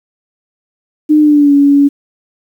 sine tone with pitch glide, 303.5 to 283.2 Hz, D#4 to C#4, -43 to +37 cents, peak -4 dBFS, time 1.09-1.89 s, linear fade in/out 20 ms, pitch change -120 cents, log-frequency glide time 1.2-1.53 s, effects 7-bit

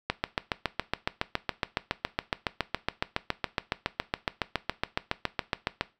click train, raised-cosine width 0.3 ms, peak -9 dBFS, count 42, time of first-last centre 0.1-5.81 s, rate 7.18 Hz, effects noise-tail reverb RT60 0.3 s tail -18 dB re dry

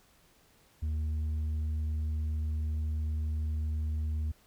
triangle tone with tanh clipping, 77.3 Hz, D#2, 11 cents flat, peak -30 dBFS, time 0.82-4.32 s, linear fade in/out 10 ms, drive 8 dB, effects pink hiss -64 dBFS RMS until 4.46 s

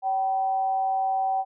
sine tone with amplitude modulation, 768 Hz, G5, 36 cents flat, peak -20 dBFS, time 0.02-1.45 s, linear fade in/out 50 ms, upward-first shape sine, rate 206 Hz, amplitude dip 40%, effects none

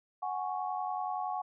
sine chord, F# suspended second, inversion none, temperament equal, 740 / 830.6 / 1108.7 Hz, F#5 / G#5 / C#6, 0 / 0 / 0 cents, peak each -35 / -37 / -39 dBFS, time 0.22-1.42 s, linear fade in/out 10 ms, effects none

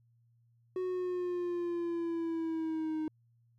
triangle linear sweep, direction down, 370 to 310 Hz, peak -30 dBFS, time 0.76-3.08 s, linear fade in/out 2 ms, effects added 117 Hz sine -65 dBFS peak until 3.58 s

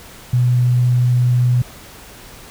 sine tone, 123.47 Hz, B2, in tune, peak -11 dBFS, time 0.33-1.62 s, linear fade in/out 5 ms, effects pink hiss -39 dBFS RMS until 2.5 s

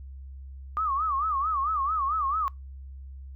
sine tone with vibrato, 1183 Hz, D6, 12 cents sharp, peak -24 dBFS, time 0.77-2.48 s, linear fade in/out 0 ms, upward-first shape sine, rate 4.5 Hz, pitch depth 170 cents each way, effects noise-tail reverb RT60 0.2 s tail -25 dB re dry + added 67 Hz sine -39 dBFS peak until 3.35 s

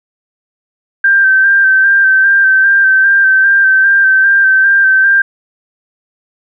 sine tone with vibrato, 1568 Hz, G6, in tune, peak -5 dBFS, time 1.04-5.22 s, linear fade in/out 5 ms, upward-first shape square, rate 2.5 Hz, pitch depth 23 cents each way, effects none

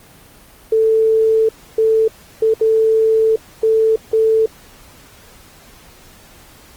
sine tone bursts at uneven times, 442.9 Hz, A4, 11 cents sharp, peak -10 dBFS, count 6, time 0.72-1.49 / 1.78-2.08 / 2.42-2.54 / 2.61-3.36 / 3.63-3.96 / 4.13-4.46 s, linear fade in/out 5 ms, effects pink hiss -44 dBFS RMS until 6.76 s + Opus 24 kbps

